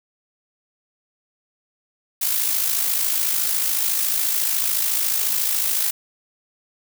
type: noise with amplitude modulation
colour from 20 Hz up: blue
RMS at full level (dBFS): -19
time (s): 2.21-5.91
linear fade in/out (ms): 10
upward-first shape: sine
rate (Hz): 54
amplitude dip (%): 50
effects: none